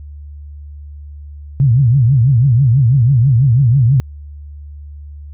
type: tone with vibrato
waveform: sine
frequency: 126.7 Hz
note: B2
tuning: 45 cents sharp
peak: -7 dBFS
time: 1.6-4 s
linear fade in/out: 0 ms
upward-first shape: triangle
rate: 6.1 Hz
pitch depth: 260 cents each way
effects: added 73 Hz sine -29 dBFS peak until 5.33 s